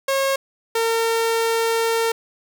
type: tone pair in turn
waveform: sawtooth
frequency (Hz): 543 / 455.9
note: C#5 / A#4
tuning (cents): -36 / -39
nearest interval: minor third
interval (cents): 303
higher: first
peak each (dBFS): -14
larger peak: neither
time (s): 0.08-0.36 / 0.75-2.12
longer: second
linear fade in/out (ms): 5
effects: none